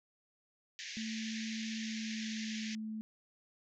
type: band-pass noise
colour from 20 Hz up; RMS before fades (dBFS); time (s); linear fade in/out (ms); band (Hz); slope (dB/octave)
pink; -45; 0.79-2.75; 0; 1700 to 6800; 96
type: tone with pitch glide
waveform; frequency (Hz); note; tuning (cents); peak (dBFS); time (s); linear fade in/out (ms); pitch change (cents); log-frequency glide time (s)
sine; 221.1 to 217.8; A3 to A3; +9 to -17; -38; 0.97-3.01; 0; -26; 1.72-2.66
effects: none